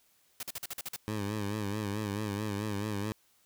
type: noise bursts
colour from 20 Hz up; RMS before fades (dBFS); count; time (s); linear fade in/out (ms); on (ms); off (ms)
white; -38; 8; 0.4-0.962; 2; 30; 46
type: tone with vibrato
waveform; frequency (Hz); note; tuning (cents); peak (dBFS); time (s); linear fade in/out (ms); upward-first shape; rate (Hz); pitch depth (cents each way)
15% pulse; 103.83; G#2; 0; -26; 1.08-3.12; 0; sine; 4.6; 76
effects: white hiss -68 dBFS RMS until 3.45 s